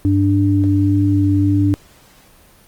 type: tone pair together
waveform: sine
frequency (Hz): 98.46 / 293.7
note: G2 / D4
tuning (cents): +8 / 0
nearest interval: octave + perfect fifth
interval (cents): 1892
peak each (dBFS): -14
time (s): 0.05-1.74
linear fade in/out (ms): 0
effects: pink hiss -48 dBFS RMS until 2.67 s + Opus 24 kbps